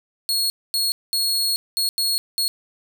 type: tone bursts at uneven times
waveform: sawtooth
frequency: 4323 Hz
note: C#8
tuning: 44 cents flat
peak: -16 dBFS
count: 6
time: 0.29-0.5 / 0.74-0.92 / 1.13-1.56 / 1.77-1.89 / 1.98-2.18 / 2.38-2.48 s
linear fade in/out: 0 ms
effects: none